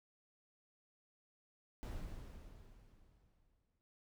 brown noise with exponential decay, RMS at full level -42 dBFS, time 1.83-3.81 s, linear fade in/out 0 ms, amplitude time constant 430 ms, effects none

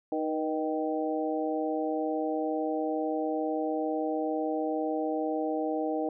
harmonic tone with a mistuned harmonic, 155.56 Hz, D#3, in tune, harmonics 2 / 3 / 4 / 5, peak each -31 / -33 / -34 / -35 dBFS, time 0.12-6.09 s, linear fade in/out 2 ms, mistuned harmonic 3, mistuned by +49 cents, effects none

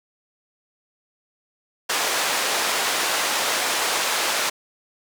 pink band-pass noise, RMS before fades -23 dBFS, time 1.89-4.5 s, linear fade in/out 10 ms, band 640 to 10000 Hz, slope 12 dB/octave, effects none

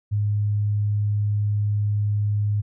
sine tone, 103.83 Hz, G#2, in tune, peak -19 dBFS, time 0.11-2.62 s, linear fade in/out 20 ms, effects none

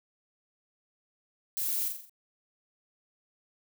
violet noise with echo, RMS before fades -32 dBFS, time 1.57-1.88 s, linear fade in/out 0 ms, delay 43 ms, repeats 5, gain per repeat -5 dB, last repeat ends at 2.095 s, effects none

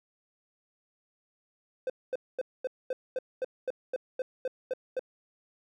triangle tone bursts, 513 Hz, C5, 34 cents flat, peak -26 dBFS, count 13, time 1.87-4.994 s, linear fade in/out 2 ms, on 28 ms, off 230 ms, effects none

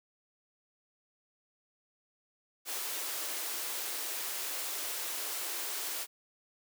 white high-pass noise, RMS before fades -37 dBFS, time 2.65-6.07 s, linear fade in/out 50 ms, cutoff 300 Hz, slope 48 dB/octave, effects none

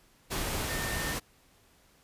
sine tone in noise, 1813 Hz, A#6, 49 cents flat, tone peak -37 dBFS, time 0.68-1.15 s, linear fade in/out 20 ms, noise pink, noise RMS -33 dBFS, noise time 0.3-1.2 s, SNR -7 dB, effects pink hiss -63 dBFS RMS until 2.03 s + resampled to 32000 Hz

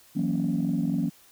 sine chord, F# dominant seventh, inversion third, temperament equal, 164.81 / 185 / 233.1 / 277.2 Hz, E3 / F#3 / A#3 / C#4, 0 / 0 / 0 / 0 cents, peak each -28 dBFS, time 0.15-1.1 s, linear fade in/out 20 ms, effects tanh soft clip ceiling -17 dBFS + white hiss -56 dBFS RMS until 1.31 s

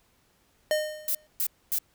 square tone with exponential decay, 612 Hz, D#5, 29 cents flat, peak -21 dBFS, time 0.71-1.27 s, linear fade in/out 1 ms, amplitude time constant 120 ms
violet noise bursts, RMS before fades -27 dBFS, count 3, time 1.08-1.787 s, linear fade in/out 2 ms, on 69 ms, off 250 ms
effects pink hiss -66 dBFS RMS until 1.94 s

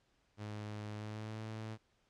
sawtooth tone with pitch glide, 105.5 to 109.98 Hz, G#2 to A2, +28 to 0 cents, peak -38 dBFS, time 0.37-1.78 s, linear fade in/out 50 ms, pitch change +72 cents, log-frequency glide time 0.93-1.42 s, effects pink hiss -75 dBFS RMS until 2.09 s + low-pass 6000 Hz 12 dB/octave

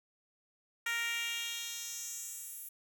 10% pulse tone with high-pass filter sweep, 466.2 Hz, A#4, in tune, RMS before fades -39 dBFS, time 0.86-2.69 s, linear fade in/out 5 ms, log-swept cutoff 1700 to 12000 Hz, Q 1.9, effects none

